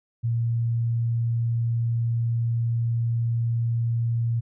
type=tone; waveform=sine; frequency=116.54 Hz; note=A#2; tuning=in tune; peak=-21 dBFS; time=0.23-4.41 s; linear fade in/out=20 ms; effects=none

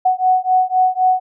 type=beating tone pair; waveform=sine; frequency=740 / 743.9 Hz; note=F#5 / F#5; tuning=0 / +9 cents; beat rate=3.9 Hz; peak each=-15 dBFS; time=0.05-1.2 s; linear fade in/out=10 ms; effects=none

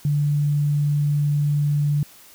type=tone; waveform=sine; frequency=146.2 Hz; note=D3; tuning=7 cents flat; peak=-17 dBFS; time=0.05-2.03 s; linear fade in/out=2 ms; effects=white hiss -48 dBFS RMS until 2.34 s

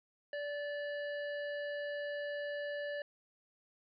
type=harmonic tone; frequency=581 Hz; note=D5; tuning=19 cents flat; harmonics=1 / 3 / 5 / 7 / 8; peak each=-38 / -43 / -53 / -60 / -61 dBFS; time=0.33-3.02 s; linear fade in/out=2 ms; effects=none

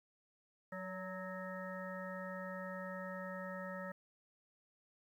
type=harmonic tone with a mistuned harmonic; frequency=185 Hz; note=F#3; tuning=in tune; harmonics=1 / 3 / 5 / 7 / 9 / 10; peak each=-47 / -46 / -54 / -50 / -56 / -50 dBFS; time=0.72-3.92 s; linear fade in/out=5 ms; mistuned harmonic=3; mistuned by=+30 cents; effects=12-bit

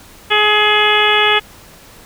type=harmonic tone; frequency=421.4 Hz; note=G#4; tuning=25 cents sharp; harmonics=1 / 2 / 3 / 4 / 5 / 6 / 7 / 8; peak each=-18 / -18 / -18 / -18 / -18 / -18 / -18 / -18 dBFS; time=0.3-1.4 s; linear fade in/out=20 ms; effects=pink hiss -41 dBFS RMS until 2.05 s

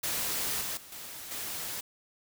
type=noise with level steps; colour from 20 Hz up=white; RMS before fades=-32 / -35 / -50 / -43 / -37 dBFS; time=0.03-1.81 s; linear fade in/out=10 ms; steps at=0.61 / 0.77 / 0.92 / 1.31 s; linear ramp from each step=2 ms; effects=none

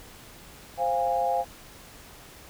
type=chord; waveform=sine; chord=F minor; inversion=second; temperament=equal with one note detuned; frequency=523.3 / 698.5 / 815.9 Hz; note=C5 / F5 / Ab5; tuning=0 / 0 / -31 cents; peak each=-29 / -26 / -27 dBFS; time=0.77-1.45 s; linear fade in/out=50 ms; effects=pink hiss -48 dBFS RMS until 2.49 s

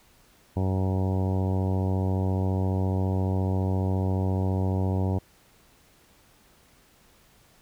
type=harmonic tone; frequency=94.5 Hz; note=F#2; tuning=37 cents sharp; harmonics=1 / 2 / 3 / 4 / 5 / 6 / 7 / 8 / 9 / 10; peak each=-24 / -30 / -34 / -36 / -38 / -40 / -41 / -42 / -43 / -44 dBFS; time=0.56-5.19 s; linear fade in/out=10 ms; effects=pink hiss -59 dBFS RMS until 7.61 s

